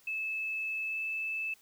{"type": "tone with pitch glide", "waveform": "sine", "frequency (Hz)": [2610, 2625], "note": ["E7", "E7"], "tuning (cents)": [-18, -8], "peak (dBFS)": -32, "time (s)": [0.07, 1.54], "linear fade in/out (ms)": 5, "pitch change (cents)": 10, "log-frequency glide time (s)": [0.85, 0.99], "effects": ["white hiss -63 dBFS RMS until 1.61 s"]}